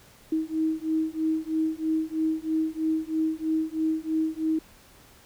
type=beating tone pair; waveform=sine; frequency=315.8 / 318.9 Hz; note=D#4 / D#4; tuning=+26 / +43 cents; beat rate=3.1 Hz; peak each=-27 dBFS; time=0.32-4.59 s; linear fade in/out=5 ms; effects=pink hiss -54 dBFS RMS until 5.25 s